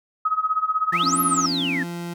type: tone with tremolo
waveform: sine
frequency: 1269 Hz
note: D#6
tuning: 34 cents sharp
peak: -16 dBFS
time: 0.25-1.46 s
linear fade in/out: 5 ms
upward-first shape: sine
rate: 16 Hz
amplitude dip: 85%
type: exponential two-way sweep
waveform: sine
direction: up then down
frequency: 1700 to 12000 to 1700 Hz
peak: -23 dBFS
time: 0.92-1.83 s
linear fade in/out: 5 ms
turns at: 1.21 s
type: tone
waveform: 30% pulse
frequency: 172.3 Hz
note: F3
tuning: 23 cents flat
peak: -26 dBFS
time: 0.92-2.14 s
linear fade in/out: 10 ms
type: tone with vibrato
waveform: sine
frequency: 271.6 Hz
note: C#4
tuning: 35 cents flat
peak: -25 dBFS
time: 1.03-1.84 s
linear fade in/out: 5 ms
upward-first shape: triangle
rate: 20 Hz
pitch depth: 110 cents each way
effects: none